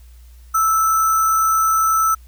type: tone with sample-and-hold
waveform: sine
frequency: 1319 Hz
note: E6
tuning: 1 cent sharp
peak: -13 dBFS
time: 0.54-2.15 s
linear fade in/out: 10 ms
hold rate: 7350 Hz
effects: added 60 Hz sine -40 dBFS peak until 2.27 s + white hiss -56 dBFS RMS until 2.27 s